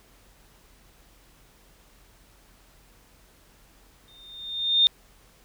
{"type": "tone with exponential growth", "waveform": "sine", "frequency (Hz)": 3640, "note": "A#7", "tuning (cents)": -42, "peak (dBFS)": -13, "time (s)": [4.08, 4.87], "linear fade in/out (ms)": 0, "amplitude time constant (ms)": 170, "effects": ["added 44 Hz sine -58 dBFS peak until 5.44 s", "pink hiss -58 dBFS RMS until 5.44 s"]}